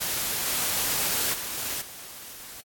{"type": "noise with level steps", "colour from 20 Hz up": "white", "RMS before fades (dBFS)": [-28, -26, -33, -31, -42], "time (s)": [0, 2.62], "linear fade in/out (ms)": 20, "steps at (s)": [0.46, 1.33, 1.57, 1.81], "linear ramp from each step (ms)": 10, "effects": ["AAC 64 kbps"]}